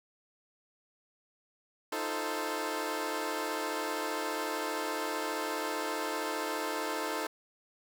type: chord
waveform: 15% pulse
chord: F dominant seventh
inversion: third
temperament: equal with one note detuned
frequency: 311.1 / 346.2 / 440 / 523.3 Hz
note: Eb4 / F4 / A4 / C5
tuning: 0 / -15 / 0 / 0 cents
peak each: -31 / -35 / -30 / -33 dBFS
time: 1.92-7.27 s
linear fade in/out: 5 ms
effects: none